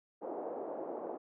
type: band-pass noise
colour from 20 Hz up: pink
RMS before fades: -41 dBFS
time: 0.21-1.18 s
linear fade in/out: 20 ms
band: 350 to 750 Hz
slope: 24 dB/octave
effects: none